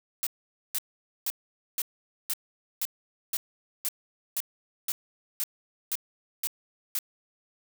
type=noise bursts; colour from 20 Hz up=blue; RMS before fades=-29 dBFS; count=14; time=0.23-6.988 s; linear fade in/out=0 ms; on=37 ms; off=480 ms; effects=none